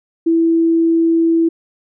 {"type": "tone", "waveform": "sine", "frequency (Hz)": 330.3, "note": "E4", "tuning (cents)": 4, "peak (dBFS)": -10, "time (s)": [0.26, 1.49], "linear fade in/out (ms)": 10, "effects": []}